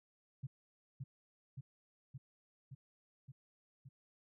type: tone with echo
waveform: sine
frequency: 132.9 Hz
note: C3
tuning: 27 cents sharp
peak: -39 dBFS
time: 0.43-0.47 s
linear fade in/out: 10 ms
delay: 570 ms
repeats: 6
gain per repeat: -2 dB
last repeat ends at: 3.89 s
effects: none